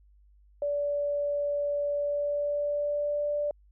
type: tone with pitch glide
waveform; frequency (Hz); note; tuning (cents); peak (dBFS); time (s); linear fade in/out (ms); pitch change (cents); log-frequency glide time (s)
sine; 578 to 586.7; D5 to D5; -28 to -2; -26; 0.62-3.51; 2; +26; 1.91-3.29
effects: added 50 Hz sine -56 dBFS peak until 3.71 s